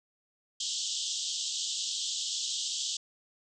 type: band-pass noise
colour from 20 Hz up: pink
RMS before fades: -34 dBFS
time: 0.6-2.97 s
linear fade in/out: 5 ms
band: 3000 to 7900 Hz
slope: 96 dB/octave
effects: none